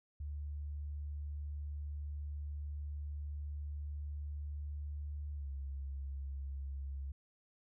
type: tone with pitch glide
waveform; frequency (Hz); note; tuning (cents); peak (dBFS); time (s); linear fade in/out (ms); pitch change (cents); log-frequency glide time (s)
sine; 73.2 to 68.69; D2 to C#2; -5 to -15; -39; 0.2-7.12; 5; -110; 5.35-5.5
effects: none